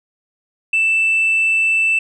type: tone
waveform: sine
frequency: 2652 Hz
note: E7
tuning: 10 cents sharp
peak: -11 dBFS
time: 0.73-1.99 s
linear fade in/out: 5 ms
effects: tanh soft clip ceiling -10 dBFS